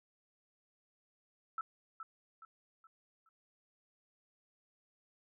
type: tone with echo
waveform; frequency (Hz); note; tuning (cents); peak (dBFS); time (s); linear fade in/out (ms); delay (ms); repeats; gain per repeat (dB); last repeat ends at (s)
sine; 1318.5; E6; 0; -35; 1.58-1.61; 2; 420; 4; -8; 3.29
effects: none